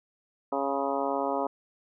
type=harmonic tone with a mistuned harmonic; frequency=138.59 Hz; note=C#3; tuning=in tune; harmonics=2 / 3 / 4 / 5 / 6 / 7 / 8 / 9; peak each=-34 / -34 / -32 / -33 / -35 / -34 / -40 / -38 dBFS; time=0.52-1.47 s; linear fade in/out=5 ms; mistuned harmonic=8; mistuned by=-66 cents; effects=none